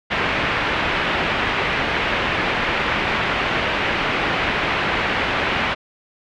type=low-pass noise; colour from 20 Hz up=white; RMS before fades=-21 dBFS; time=0.1-5.75 s; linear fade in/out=20 ms; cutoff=2700 Hz; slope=24 dB/octave; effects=none